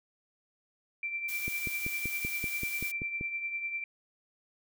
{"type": "tone with tremolo", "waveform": "sine", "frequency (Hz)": 2349, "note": "D7", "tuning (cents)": 0, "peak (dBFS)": -30, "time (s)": [1.03, 3.84], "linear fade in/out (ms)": 2, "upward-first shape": "triangle", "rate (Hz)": 10, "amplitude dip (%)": 60}
{"type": "noise", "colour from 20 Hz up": "blue", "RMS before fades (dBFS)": -40, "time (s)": [1.28, 2.92], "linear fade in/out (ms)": 10}
{"type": "click train", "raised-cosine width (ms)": 3, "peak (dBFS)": -25, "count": 10, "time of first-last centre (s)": [1.48, 3.211], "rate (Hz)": 5.2}
{"effects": []}